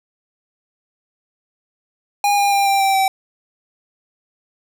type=tone with pitch steps; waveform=square; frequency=815 / 806.1 / 797.3 / 788.6 / 780 / 771.5 Hz; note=G#5 / G5 / G5 / G5 / G5 / G5; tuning=-33 / +48 / +29 / +10 / -9 / -28 cents; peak=-14 dBFS; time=2.24-3.08 s; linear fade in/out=2 ms; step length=140 ms; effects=none